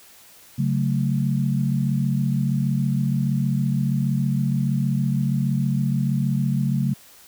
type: chord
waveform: sine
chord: F# minor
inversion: second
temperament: equal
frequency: 138.59 / 185 / 220 Hz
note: C#3 / F#3 / A3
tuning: 0 / 0 / 0 cents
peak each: -21 / -25 / -25 dBFS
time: 0.58-6.94 s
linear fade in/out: 10 ms
effects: white hiss -49 dBFS RMS until 7.27 s